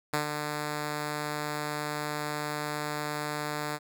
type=tone with ADSR envelope; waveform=5% pulse; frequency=149.3 Hz; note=D3; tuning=29 cents sharp; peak=-14 dBFS; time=0.13-3.79 s; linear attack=9 ms; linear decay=110 ms; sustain=-6 dB; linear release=43 ms; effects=none